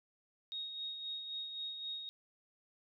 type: tone with tremolo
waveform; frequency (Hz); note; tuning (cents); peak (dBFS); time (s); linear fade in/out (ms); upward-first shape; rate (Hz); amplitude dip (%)
sine; 3747; A#7; +8; -38; 0.52-2.09; 0; sine; 3.8; 45
effects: none